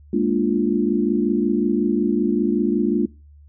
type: chord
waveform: sine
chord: Bb dominant seventh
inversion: third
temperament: equal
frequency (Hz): 207.7 / 233.1 / 293.7 / 349.2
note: Ab3 / Bb3 / D4 / F4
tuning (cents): 0 / 0 / 0 / 0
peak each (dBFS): -22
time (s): 0.13-3.06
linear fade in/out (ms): 5
effects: noise-tail reverb RT60 0.3 s tail -22 dB re dry + added 73 Hz sine -44 dBFS peak until 3.48 s